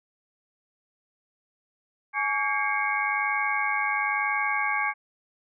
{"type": "tone cluster", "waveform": "sine", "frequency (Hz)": [839, 1137, 1615, 2139, 2240], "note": ["G#5", "C#6", "G#6", "C7", "C#7"], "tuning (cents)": [17, 44, -49, 38, 18], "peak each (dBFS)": -30, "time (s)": [2.13, 4.94], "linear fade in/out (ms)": 50, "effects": []}